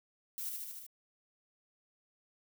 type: noise with echo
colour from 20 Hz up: violet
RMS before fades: -40 dBFS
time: 0.38-0.49 s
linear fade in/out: 0 ms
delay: 75 ms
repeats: 5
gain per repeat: -2 dB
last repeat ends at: 0.865 s
effects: none